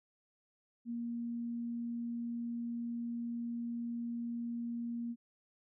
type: tone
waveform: sine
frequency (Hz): 235.5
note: A#3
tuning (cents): +18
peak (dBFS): -36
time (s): 0.85-5.16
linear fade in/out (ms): 50
effects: none